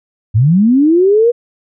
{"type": "linear sweep", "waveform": "sine", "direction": "up", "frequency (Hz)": [97.2, 487.8], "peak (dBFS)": -6, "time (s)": [0.34, 1.32], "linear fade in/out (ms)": 20, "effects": []}